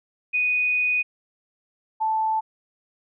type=tone pair in turn; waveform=sine; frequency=2483 / 877.9 Hz; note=D#7 / A5; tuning=-4 / -4 cents; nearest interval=octave + tritone; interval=1800 cents; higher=first; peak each=-19 / -20 dBFS; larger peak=first; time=0.33-1.03 / 2-2.41 s; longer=first; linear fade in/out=20 ms; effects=none